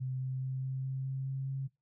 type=tone with pitch steps; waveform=sine; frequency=129.7 / 130.45 / 131.21 / 131.97 / 132.73 / 133.5 / 134.27 / 135.05 Hz; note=C3 / C3 / C3 / C3 / C3 / C3 / C3 / C#3; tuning=-15 / -5 / +5 / +15 / +25 / +35 / +45 / -45 cents; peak=-33 dBFS; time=0-1.68 s; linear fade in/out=20 ms; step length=210 ms; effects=noise-tail reverb RT60 0.2 s tail -20 dB re dry